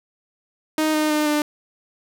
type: tone with pitch steps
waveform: sawtooth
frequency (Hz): 311.1 / 306.8 / 302.6 / 298.4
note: D#4 / D#4 / D#4 / D4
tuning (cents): 0 / -24 / -48 / +28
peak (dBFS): -14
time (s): 0.78-1.42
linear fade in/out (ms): 2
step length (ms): 160
effects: none